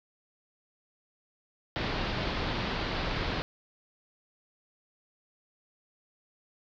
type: low-pass noise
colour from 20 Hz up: pink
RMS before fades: -32 dBFS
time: 1.76-3.42 s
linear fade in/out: 0 ms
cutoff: 4700 Hz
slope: 48 dB/octave
effects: none